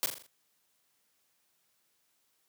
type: noise with echo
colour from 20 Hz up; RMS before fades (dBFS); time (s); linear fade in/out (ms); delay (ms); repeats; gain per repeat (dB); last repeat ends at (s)
white; -29; 0.03-0.06; 0; 41; 5; -6; 0.265
effects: white hiss -74 dBFS RMS until 2.48 s + high-pass 100 Hz 12 dB/octave